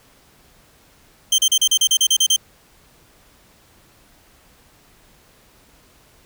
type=tone bursts; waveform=25% pulse; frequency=3136 Hz; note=G7; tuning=in tune; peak=-9 dBFS; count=11; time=1.32-2.363 s; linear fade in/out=5 ms; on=63 ms; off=35 ms; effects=pink hiss -53 dBFS RMS until 6.25 s